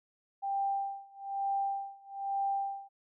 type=tone with tremolo; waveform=sine; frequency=790 Hz; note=G5; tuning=13 cents sharp; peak=-28 dBFS; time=0.42-2.89 s; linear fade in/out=20 ms; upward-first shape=sine; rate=1.1 Hz; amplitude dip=95%; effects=none